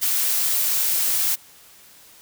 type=noise; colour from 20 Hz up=blue; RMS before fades=-21 dBFS; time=0.01-1.36 s; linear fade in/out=20 ms; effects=white hiss -49 dBFS RMS until 2.21 s